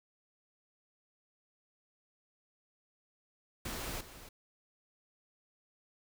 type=noise with echo; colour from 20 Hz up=pink; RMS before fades=-40 dBFS; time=3.65-4.01 s; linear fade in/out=5 ms; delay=280 ms; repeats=1; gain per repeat=-12 dB; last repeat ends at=4.29 s; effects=none